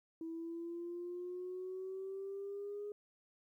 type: exponential sweep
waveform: sine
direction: up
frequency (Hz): 325.5 to 415.3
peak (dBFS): -40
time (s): 0.21-2.92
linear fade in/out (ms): 2
effects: tanh soft clip ceiling -36 dBFS + 13-bit